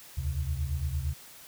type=tone cluster; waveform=sine; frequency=72.4 / 81.2 / 131.1 Hz; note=D2 / E2 / C3; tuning=-24 / -26 / +4 cents; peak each=-31 / -33 / -35 dBFS; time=0.17-1.14 s; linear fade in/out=10 ms; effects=white hiss -50 dBFS RMS until 1.47 s